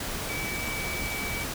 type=tone in noise; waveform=sine; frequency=2292 Hz; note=D7; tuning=43 cents flat; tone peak=-33 dBFS; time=0.29-1.44 s; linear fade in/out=5 ms; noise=pink; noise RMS=-33 dBFS; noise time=0-1.54 s; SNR=-3 dB; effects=none